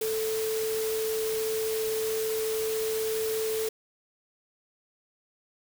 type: tone in noise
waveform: sine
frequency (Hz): 440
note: A4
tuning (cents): 0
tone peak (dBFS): -27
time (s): 0.01-3.69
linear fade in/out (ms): 5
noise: white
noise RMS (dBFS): -36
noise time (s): 0.01-3.69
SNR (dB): +6
effects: none